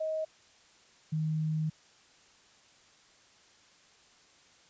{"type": "tone pair in turn", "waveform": "sine", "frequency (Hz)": [630, 156.28], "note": ["D#5", "D#3"], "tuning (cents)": [21, 8], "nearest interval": "2 octaves", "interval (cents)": 2413, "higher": "first", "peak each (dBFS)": [-30, -28], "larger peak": "second", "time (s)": [[0, 0.25], [1.12, 1.7]], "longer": "second", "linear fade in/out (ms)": 10, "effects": ["white hiss -61 dBFS RMS until 4.69 s", "resampled to 16000 Hz"]}